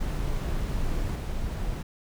brown noise with level steps, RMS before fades -28 / -30 dBFS, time 0-1.83 s, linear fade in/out 10 ms, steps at 1.15 s, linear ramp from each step 10 ms, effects none

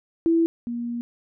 sine tone pair in turn, 331.3 / 237.5 Hz, E4 / A#3, +9 / +33 cents, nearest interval tritone, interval 576 cents, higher first, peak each -16 / -26 dBFS, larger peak first, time 0.26-0.46 / 0.67-1.01 s, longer second, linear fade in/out 0 ms, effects none

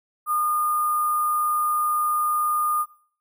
sine tone with sample-and-hold, 1217 Hz, D#6, 39 cents flat, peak -20 dBFS, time 0.26-2.86 s, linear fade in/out 50 ms, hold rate 11025 Hz, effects noise-tail reverb RT60 0.5 s tail -18 dB re dry

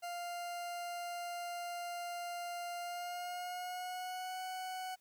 40% pulse tone with pitch glide, 698.5 to 744.3 Hz, F5 to F#5, 0 to +10 cents, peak -39 dBFS, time 0.02-4.96 s, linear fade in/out 20 ms, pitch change +110 cents, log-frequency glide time 2.79-4.41 s, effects white hiss -74 dBFS RMS until 5 s

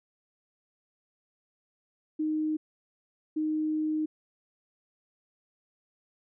sine tone bursts at uneven times, 309.6 Hz, D#4, 9 cents flat, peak -26 dBFS, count 2, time 2.19-2.57 / 3.36-4.06 s, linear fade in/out 10 ms, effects none

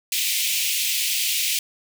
pink high-pass noise, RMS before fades -23 dBFS, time 0.12-1.59 s, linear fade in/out 2 ms, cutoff 2300 Hz, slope 48 dB/octave, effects none

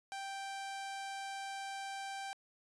sawtooth tone, 784 Hz, G5, in tune, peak -37 dBFS, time 0.12-2.33 s, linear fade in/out 0 ms, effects resampled to 22050 Hz

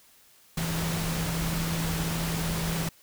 sine tone in noise, 164.81 Hz, E3, in tune, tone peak -29 dBFS, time 0.57-2.89 s, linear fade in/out 5 ms, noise pink, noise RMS -32 dBFS, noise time 0.57-2.89 s, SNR 0 dB, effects white hiss -58 dBFS RMS until 3.02 s

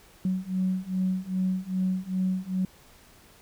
sine beating tone pair, 185 / 187.5 Hz, F#3 / F#3, 0 / +23 cents, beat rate 2.5 Hz, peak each -28 / -27 dBFS, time 0.25-2.65 s, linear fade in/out 2 ms, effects tanh soft clip ceiling -17 dBFS + pink hiss -55 dBFS RMS until 3.41 s

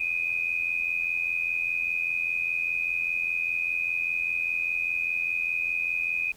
sine tone pair together, 2446 / 2531 Hz, D#7 / D#7, -30 / +29 cents, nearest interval minor second, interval 59 cents, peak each -28 dBFS, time 0-6.32 s, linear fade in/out 5 ms, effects pink hiss -54 dBFS RMS until 6.36 s

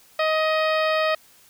harmonic tone, 628 Hz, D#5, 16 cents sharp, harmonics 1 / 2 / 3 / 4 / 5 / 6 / 7 / 8, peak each -21 / -25 / -28 / -30 / -35 / -36 / -38 / -39 dBFS, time 0.19-1.15 s, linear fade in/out 5 ms, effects white hiss -54 dBFS RMS until 1.49 s

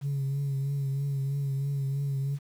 sine tone with vibrato, 138.59 Hz, C#3, in tune, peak -25 dBFS, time 0.01-2.39 s, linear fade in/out 50 ms, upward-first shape triangle, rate 3.1 Hz, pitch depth 44 cents each way, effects tanh soft clip ceiling -24 dBFS + 9-bit

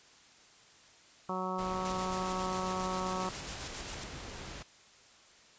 harmonic tone, 185.7 Hz, F#3, 7 cents sharp, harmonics 1 / 2 / 3 / 4 / 5 / 6 / 7, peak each -39 / -41 / -42 / -42 / -40 / -39 / -42 dBFS, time 1.29-3.29 s, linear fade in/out 2 ms
pink noise, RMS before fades -44 dBFS, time 1.58-4.63 s, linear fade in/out 10 ms
white noise with tremolo, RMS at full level -41 dBFS, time 1.85-4.04 s, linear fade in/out 2 ms, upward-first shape square, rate 7.4 Hz, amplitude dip 40%
effects white hiss -59 dBFS RMS until 5.58 s + resampled to 16000 Hz

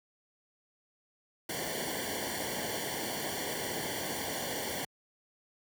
pink noise with comb filter, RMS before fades -36 dBFS, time 1.49-4.85 s, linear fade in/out 5 ms, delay 0.78 ms, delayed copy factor -1, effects high-pass 60 Hz 12 dB/octave

